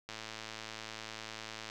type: click train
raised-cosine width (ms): 0.2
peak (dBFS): -25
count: 178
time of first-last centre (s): 0.09-1.699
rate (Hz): 110
effects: none